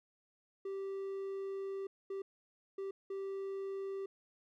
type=tone bursts at uneven times; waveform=triangle; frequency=390 Hz; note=G4; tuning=9 cents flat; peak=-36 dBFS; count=4; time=0.65-1.87 / 2.1-2.22 / 2.78-2.91 / 3.1-4.06 s; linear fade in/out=5 ms; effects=none

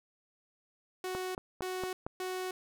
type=tone bursts; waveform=sawtooth; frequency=370 Hz; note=F#4; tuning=in tune; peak=-31 dBFS; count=3; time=1.04-2.51 s; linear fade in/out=2 ms; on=310 ms; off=270 ms
type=click train; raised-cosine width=1 ms; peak=-23 dBFS; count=5; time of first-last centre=1.15-2.065 s; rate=4.37 Hz
effects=none

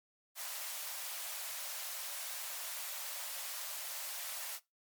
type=high-pass noise; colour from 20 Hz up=white; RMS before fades=-42 dBFS; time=0.35-4.6 s; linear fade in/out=50 ms; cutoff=530 Hz; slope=96 dB/octave; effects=noise-tail reverb RT60 0.2 s tail -20 dB re dry + MP3 96 kbps

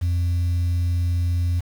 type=tone; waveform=sine; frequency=87.3 Hz; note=F2; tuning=in tune; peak=-16 dBFS; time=0.01-1.61 s; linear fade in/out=20 ms; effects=tanh soft clip ceiling -17 dBFS + 7-bit

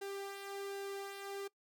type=tone with flanger; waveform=sawtooth; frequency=396.2 Hz; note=G4; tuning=18 cents sharp; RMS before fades=-44 dBFS; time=0.01-1.48 s; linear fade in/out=10 ms; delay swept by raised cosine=0.89 to 2.39 ms; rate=1.3 Hz; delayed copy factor=-0.5; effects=noise-tail reverb RT60 0.1 s tail -22 dB re dry

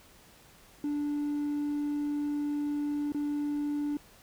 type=tone with dropouts; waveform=triangle; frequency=292.5 Hz; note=D4; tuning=7 cents flat; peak=-26 dBFS; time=0.84-3.97 s; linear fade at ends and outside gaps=2 ms; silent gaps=3.121-3.146 s; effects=tanh soft clip ceiling -23 dBFS + pink hiss -57 dBFS RMS until 4.22 s

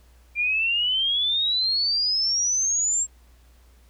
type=exponential sweep; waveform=sine; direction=up; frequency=2371 to 7580 Hz; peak=-20 dBFS; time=0.35-3.07 s; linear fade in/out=50 ms; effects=added 60 Hz sine -51 dBFS peak until 3.89 s + pink hiss -61 dBFS RMS until 3.89 s

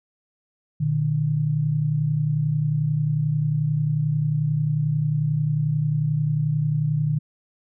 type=tone pair together; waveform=sine; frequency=120.17 / 151.4 Hz; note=B2 / D#3; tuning=-47 / -47 cents; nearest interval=major third; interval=400 cents; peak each=-26 / -20 dBFS; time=0.8-7.19 s; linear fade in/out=10 ms; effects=none

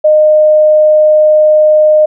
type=tone; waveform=sine; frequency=613 Hz; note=D#5; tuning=26 cents flat; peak=-3 dBFS; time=0.04-2.06 s; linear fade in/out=10 ms; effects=none

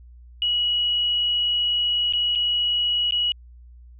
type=tone with dropouts; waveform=sine; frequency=2916 Hz; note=F#7; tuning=26 cents flat; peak=-19 dBFS; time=0.42-3.32 s; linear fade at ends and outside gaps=1 ms; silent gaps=2.125-2.135 / 2.352-2.357 / 3.109-3.122 s; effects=added 60 Hz sine -43 dBFS peak until 3.99 s

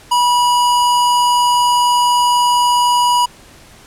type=tone; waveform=square; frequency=973 Hz; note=B5; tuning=26 cents flat; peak=-11 dBFS; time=0.11-3.26 s; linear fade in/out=10 ms; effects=pink hiss -42 dBFS RMS until 3.86 s + low-pass 11000 Hz 12 dB/octave

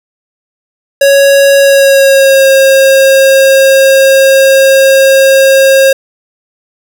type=tone with pitch glide; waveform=square; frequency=555 to 538.6 Hz; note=C#5 to C#5; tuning=+2 to -50 cents; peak=-3 dBFS; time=1.01-5.93 s; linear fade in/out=5 ms; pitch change=-52 cents; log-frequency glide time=1.58-2.47 s; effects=none

